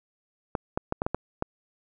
clicks, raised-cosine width 1 ms, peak -12 dBFS, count 7, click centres 0.552 / 0.775 / 0.924 / 1.019 / 1.065 / 1.146 / 1.424 s, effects none

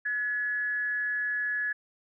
sine tone with frequency modulation, 1699 Hz, G#6, 39 cents sharp, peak -27 dBFS, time 0.05-1.73 s, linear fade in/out 10 ms, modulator 235 Hz, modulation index 0.26, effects none

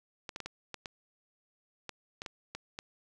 clicks, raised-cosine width 0.2 ms, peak -22 dBFS, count 11, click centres 0.292 / 0.361 / 0.403 / 0.46 / 0.743 / 0.858 / 1.893 / 2.219 / 2.262 / 2.55 / 2.789 s, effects none

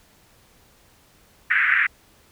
pink band-pass noise, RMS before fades -19 dBFS, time 1.5-1.87 s, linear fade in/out 10 ms, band 1500 to 2200 Hz, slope 48 dB/octave, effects pink hiss -56 dBFS RMS until 2.31 s

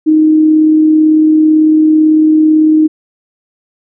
sine tone with amplitude modulation, 311.1 Hz, D#4, in tune, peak -3 dBFS, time 0.06-2.88 s, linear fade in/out 20 ms, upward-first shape sine, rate 38 Hz, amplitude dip 25%, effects none

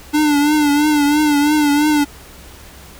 square tone with vibrato, 295.7 Hz, D4, 12 cents sharp, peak -12 dBFS, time 0.13-2.05 s, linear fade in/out 20 ms, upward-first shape triangle, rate 3 Hz, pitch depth 66 cents each way, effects added 66 Hz sine -43 dBFS peak until 2.99 s + pink hiss -40 dBFS RMS until 2.99 s

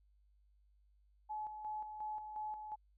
sine tone with tremolo, 854 Hz, G#5, 48 cents sharp, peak -39 dBFS, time 1.29-2.76 s, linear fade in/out 20 ms, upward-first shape square, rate 2.8 Hz, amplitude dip 50%, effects added 50 Hz sine -67 dBFS peak until 2.97 s

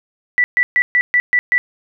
sine tone bursts, 1966 Hz, B6, 8 cents flat, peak -10 dBFS, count 7, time 0.38-1.58 s, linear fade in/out 0 ms, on 60 ms, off 130 ms, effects none

